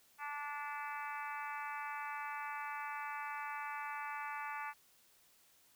harmonic tone with a mistuned harmonic, 291.5 Hz, D4, 13 cents flat, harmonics 3 / 4 / 5 / 6 / 7 / 8 / 9, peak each -44 / -46 / -48 / -50 / -51 / -52 / -53 dBFS, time 0.18-4.74 s, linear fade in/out 50 ms, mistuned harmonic 8, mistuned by -24 cents, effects white hiss -68 dBFS RMS until 5.75 s

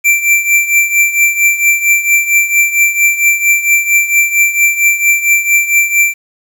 square tone with tremolo, 2349 Hz, D7, in tune, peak -5 dBFS, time 0.04-6.14 s, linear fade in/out 20 ms, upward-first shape triangle, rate 4.4 Hz, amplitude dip 80%, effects 7-bit

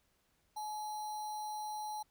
sine tone with sample-and-hold, 850 Hz, G#5, 40 cents sharp, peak -38 dBFS, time 0.56-2.03 s, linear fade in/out 10 ms, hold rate 4900 Hz, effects pink hiss -75 dBFS RMS until 2.1 s

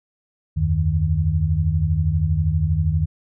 sine tone cluster, 78.6 / 91.1 / 154.5 Hz, D#2 / F#2 / D#3, +18 / -26 / -12 cents, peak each -21 dBFS, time 0.56-3.06 s, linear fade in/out 20 ms, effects none

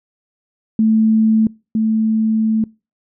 sine tone pair in turn, 220 / 220 Hz, A3 / A3, 0 / 0 cents, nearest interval unison, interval 0 cents, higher neither, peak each -10 / -13 dBFS, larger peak first, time 0.79-1.47 / 1.75-2.64 s, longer second, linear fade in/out 2 ms, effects noise-tail reverb RT60 0.3 s tail -25 dB re dry

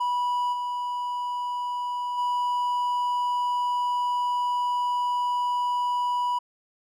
triangle tone with level steps, 980 Hz, B5, 14 cents flat, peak -21 / -25 / -21 dBFS, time 0-6.39 s, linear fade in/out 10 ms, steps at 0.52 / 2.17 s, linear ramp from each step 20 ms, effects none

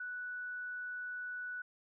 sine tone, 1480 Hz, F#6, in tune, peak -39 dBFS, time 0-1.62 s, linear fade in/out 5 ms, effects none

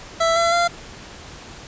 25% pulse tone with pitch steps, 662 / 675.9 / 690.1 Hz, E5 / E5 / F5, +7 / +43 / -21 cents, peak -12 dBFS, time 0.2-0.68 s, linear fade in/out 10 ms, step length 160 ms, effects pink hiss -39 dBFS RMS until 1.67 s + resampled to 16000 Hz

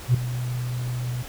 sine tone with ADSR envelope, 123.47 Hz, B2, in tune, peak -10 dBFS, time 0.08-1.23 s, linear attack 64 ms, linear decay 5 ms, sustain -15 dB, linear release 15 ms, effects tanh soft clip ceiling -11 dBFS + pink hiss -40 dBFS RMS until 1.28 s

